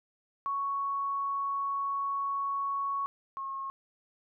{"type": "tone pair in turn", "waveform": "sine", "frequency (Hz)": [1111, 1085], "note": ["C#6", "C#6"], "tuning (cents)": [4, -37], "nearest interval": "unison", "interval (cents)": 41, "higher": "first", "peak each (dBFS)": [-29, -34], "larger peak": "first", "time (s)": [[0.46, 3.06], [3.37, 3.7]], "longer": "first", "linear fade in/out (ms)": 0, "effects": []}